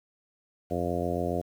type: harmonic tone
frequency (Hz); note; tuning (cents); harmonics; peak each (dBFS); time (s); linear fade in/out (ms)
87.31; F2; 0; 1 / 2 / 3 / 4 / 5 / 6 / 7 / 8; -35 / -35 / -35 / -35 / -35 / -35 / -35 / -35; 0.7-1.42; 20
effects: 9-bit